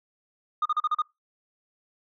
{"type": "tone bursts", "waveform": "sine", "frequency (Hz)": 1224, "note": "D#6", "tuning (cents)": -29, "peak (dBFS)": -19, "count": 6, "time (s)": [0.62, 1.02], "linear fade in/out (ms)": 5, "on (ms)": 35, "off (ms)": 38, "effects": ["noise-tail reverb RT60 0.2 s tail -24 dB re dry", "tanh soft clip ceiling -20 dBFS"]}